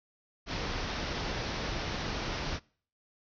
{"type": "low-pass noise", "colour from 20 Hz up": "pink", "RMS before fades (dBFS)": -35, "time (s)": [0.46, 2.6], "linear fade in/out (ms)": 50, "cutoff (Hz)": 5900, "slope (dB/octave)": 96, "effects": ["noise-tail reverb RT60 0.5 s tail -25 dB re dry"]}